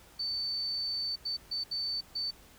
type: tone bursts at uneven times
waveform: sine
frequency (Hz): 4535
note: C#8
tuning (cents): +39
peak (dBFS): -31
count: 5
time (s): 0.19-1.16 / 1.25-1.37 / 1.51-1.64 / 1.71-2.01 / 2.15-2.31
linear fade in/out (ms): 10
effects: added 56 Hz sine -64 dBFS peak until 2.58 s + pink hiss -57 dBFS RMS until 2.58 s